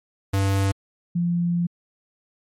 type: tone pair in turn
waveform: square / sine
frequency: 97.8 / 172.92 Hz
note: G2 / F3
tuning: -4 / -17 cents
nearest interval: minor seventh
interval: 987 cents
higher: second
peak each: -19 dBFS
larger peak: neither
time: 0.33-0.72 / 1.15-1.67 s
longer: second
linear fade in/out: 10 ms
effects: MP3 64 kbps